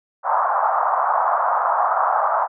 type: band-pass noise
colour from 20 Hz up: pink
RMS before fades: -19 dBFS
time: 0.23-2.48 s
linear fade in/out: 50 ms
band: 670 to 1300 Hz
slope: 48 dB/octave
effects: none